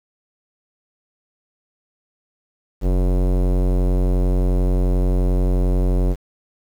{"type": "tone with low-pass filter", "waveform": "square", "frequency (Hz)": 45.69, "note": "F#1", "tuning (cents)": -21, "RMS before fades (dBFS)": -17, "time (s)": [2.81, 6.16], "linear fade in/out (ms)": 50, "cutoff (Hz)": 510, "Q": 1.4, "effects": ["7-bit"]}